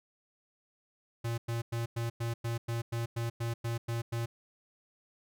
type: tone bursts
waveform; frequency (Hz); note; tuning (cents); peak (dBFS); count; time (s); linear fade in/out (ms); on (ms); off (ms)
square; 116.54; A#2; 0; -32; 13; 1.24-4.26; 10; 140; 100
effects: none